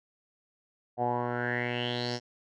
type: tone with low-pass filter sweep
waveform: 10% pulse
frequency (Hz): 121.5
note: B2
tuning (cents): -28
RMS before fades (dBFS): -31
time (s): 0.97-2.2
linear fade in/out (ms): 50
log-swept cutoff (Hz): 710 to 5500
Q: 6.5
effects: none